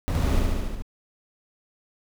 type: noise with echo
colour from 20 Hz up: brown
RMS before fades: -23 dBFS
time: 0.08-0.39 s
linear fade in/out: 0 ms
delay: 72 ms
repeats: 6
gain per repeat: -2 dB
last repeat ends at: 0.822 s
effects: none